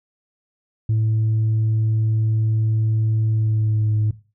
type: tone with pitch glide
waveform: sine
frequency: 110 to 107.24 Hz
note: A2 to A2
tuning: 0 to -44 cents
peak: -14 dBFS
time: 0.89-4.11 s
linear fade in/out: 5 ms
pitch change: -44 cents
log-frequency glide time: 3.31-3.95 s
effects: noise-tail reverb RT60 0.3 s tail -17 dB re dry + tanh soft clip ceiling -14 dBFS